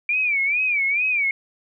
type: tone with vibrato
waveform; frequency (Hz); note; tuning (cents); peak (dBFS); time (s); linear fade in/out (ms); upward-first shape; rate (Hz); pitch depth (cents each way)
sine; 2349; D7; 0; -18; 0.09-1.31; 2; sine; 2.3; 140
effects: none